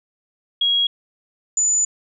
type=tone pair in turn; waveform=sine; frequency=3300 / 6992 Hz; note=G#7 / A8; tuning=-12 / -12 cents; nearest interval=octave + minor second; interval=1300 cents; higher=second; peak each=-15 dBFS; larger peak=neither; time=0.61-0.87 / 1.57-1.85 s; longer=second; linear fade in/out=5 ms; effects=none